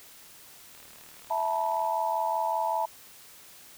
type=click train; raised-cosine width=0.3 ms; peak=-36 dBFS; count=43; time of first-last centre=0.75-1.847 s; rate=38.3 Hz
type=chord; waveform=sine; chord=E suspended fourth; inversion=none; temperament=equal with one note detuned; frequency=659.3 / 880 / 965.2 Hz; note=E5 / A5 / B5; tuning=0 / 0 / -40 cents; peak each=-31 / -28 / -31 dBFS; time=1.3-2.86 s; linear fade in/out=10 ms
effects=white hiss -51 dBFS RMS until 3.77 s